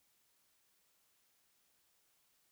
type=silence; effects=white hiss -75 dBFS RMS until 2.51 s